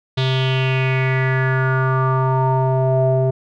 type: tone with low-pass filter sweep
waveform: square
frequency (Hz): 131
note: C3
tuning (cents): +2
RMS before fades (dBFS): -17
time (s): 0.17-3.31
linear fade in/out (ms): 10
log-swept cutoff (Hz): 3700 to 560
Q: 5.2
effects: none